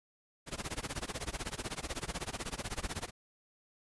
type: noise with tremolo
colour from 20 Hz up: pink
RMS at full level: -36 dBFS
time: 0.46-3.11 s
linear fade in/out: 50 ms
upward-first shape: sine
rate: 16 Hz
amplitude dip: 95%
effects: resampled to 24000 Hz